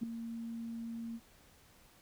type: tone with ADSR envelope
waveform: sine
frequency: 230 Hz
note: A#3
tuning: 23 cents flat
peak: -29 dBFS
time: 0.01-1.2 s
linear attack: 23 ms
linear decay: 3 ms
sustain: -10 dB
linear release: 47 ms
effects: pink hiss -63 dBFS RMS until 2.01 s